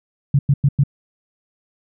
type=tone bursts; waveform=sine; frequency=140 Hz; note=C#3; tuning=18 cents sharp; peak=-10 dBFS; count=4; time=0.34-0.837 s; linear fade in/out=5 ms; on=50 ms; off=99 ms; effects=none